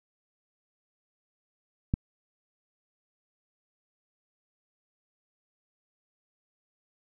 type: click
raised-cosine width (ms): 5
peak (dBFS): -12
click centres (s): 1.939
effects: none